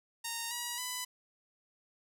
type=tone with pitch steps; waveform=5% pulse; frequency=925 / 960.9 / 998.3 Hz; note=A#5 / B5 / B5; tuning=-14 / -48 / +18 cents; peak=-24 dBFS; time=0.24-1.05 s; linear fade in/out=10 ms; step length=270 ms; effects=none